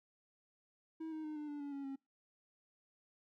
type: tone with pitch steps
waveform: triangle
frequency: 320.9 / 313.4 / 306.1 / 298.9 / 291.9 / 285.1 / 278.4 / 271.9 Hz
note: E4 / D#4 / D#4 / D4 / D4 / C#4 / C#4 / C#4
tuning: -46 / +13 / -28 / +31 / -10 / +49 / +8 / -33 cents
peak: -39 dBFS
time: 1-1.96 s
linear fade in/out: 10 ms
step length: 120 ms
effects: noise-tail reverb RT60 0.2 s tail -24 dB re dry